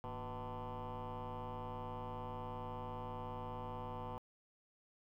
sine tone with frequency modulation, 495.9 Hz, B4, 7 cents sharp, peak -39 dBFS, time 0.04-4.18 s, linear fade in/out 0 ms, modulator 131 Hz, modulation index 4.3, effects tanh soft clip ceiling -41 dBFS + 13-bit

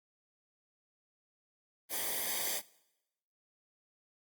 white noise with comb filter, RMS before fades -35 dBFS, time 1.89-2.62 s, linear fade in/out 50 ms, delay 0.73 ms, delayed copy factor -0.95, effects noise-tail reverb RT60 0.9 s tail -22 dB re dry + Opus 32 kbps

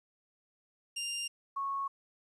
20% pulse / sine tone pair in turn, 2794 / 1101.8 Hz, F7 / C#6, 0 / -11 cents, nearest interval octave + major third, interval 1611 cents, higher first, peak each -30 / -32 dBFS, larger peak first, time 0.96-1.28 / 1.56-1.88 s, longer neither, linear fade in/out 10 ms, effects resampled to 24000 Hz + 12-bit

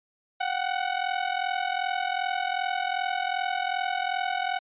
sawtooth ring-modulated tone, 744 Hz, F#5, 9 cents sharp, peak -19 dBFS, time 0.4-4.59 s, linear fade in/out 10 ms, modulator 21.3 Hz, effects resampled to 8000 Hz

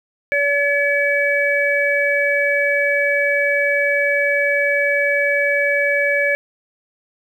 harmonic tone, 570 Hz, C#5, 48 cents sharp, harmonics 1 / 3 / 4, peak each -19 / -19 / -19 dBFS, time 0.32-6.35 s, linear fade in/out 0 ms, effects 8-bit

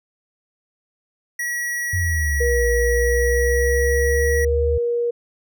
square tone, 1923 Hz, B6, 47 cents flat, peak -23 dBFS, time 1.39-4.45 s, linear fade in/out 5 ms
sine exponential two-way sweep, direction down then up, 93 to 58 to 75.5 Hz, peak -19 dBFS, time 1.93-4.78 s, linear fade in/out 5 ms, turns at 2.67 s
sine tone with pitch glide, 478.5 to 475.2 Hz, A#4 to A#4, +45 to +33 cents, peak -18 dBFS, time 2.4-5.11 s, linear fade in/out 10 ms, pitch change -12 cents, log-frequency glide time 3.78-4.24 s
effects none

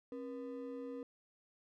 triangle ring-modulated tone, 375.2 Hz, F#4, 24 cents sharp, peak -37 dBFS, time 0.12-1.03 s, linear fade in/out 2 ms, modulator 106 Hz, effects none

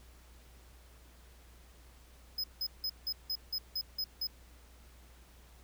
square tone bursts, 5070 Hz, D#8, 32 cents sharp, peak -33 dBFS, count 9, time 2.38-4.271 s, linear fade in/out 5 ms, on 59 ms, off 170 ms, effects added 60 Hz sine -56 dBFS peak until 5.63 s + pink hiss -62 dBFS RMS until 5.63 s

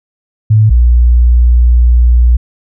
sine tone pair in turn, 108.3 / 59.89 Hz, A2 / A#1, -27 / +47 cents, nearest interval minor seventh, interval 1026 cents, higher first, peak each -3 dBFS, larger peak neither, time 0.5-0.7 / 0.7-2.37 s, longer second, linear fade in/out 10 ms, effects none

